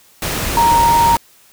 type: tone in noise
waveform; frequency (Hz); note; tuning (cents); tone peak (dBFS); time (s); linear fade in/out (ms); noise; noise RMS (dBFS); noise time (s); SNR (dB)
sine; 932.3; A#5; 0; -9; 0.57-1.16; 2; pink; -20; 0.22-1.17; +8
effects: white hiss -49 dBFS RMS until 1.52 s